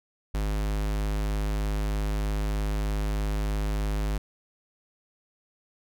square tone, 51.6 Hz, G#1, 10 cents flat, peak -26 dBFS, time 0.34-4.18 s, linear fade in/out 5 ms, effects none

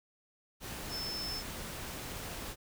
sine tone in noise, 5274 Hz, E8, in tune, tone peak -37 dBFS, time 0.89-1.43 s, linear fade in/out 50 ms, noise pink, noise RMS -42 dBFS, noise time 0.6-2.56 s, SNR +2 dB, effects none

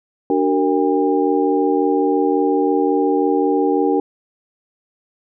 sine tone cluster, 292.8 / 376.4 / 462 / 804 Hz, D4 / F#4 / A#4 / G5, -5 / +30 / -16 / +44 cents, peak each -18 / -19 / -19 / -22 dBFS, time 0.3-4 s, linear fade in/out 2 ms, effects none

